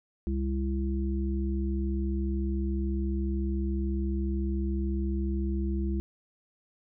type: harmonic tone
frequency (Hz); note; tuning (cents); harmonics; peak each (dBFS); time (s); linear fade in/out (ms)
67; C2; +42; 1 / 3 / 5; -28 / -33 / -35; 0.27-6; 0
effects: none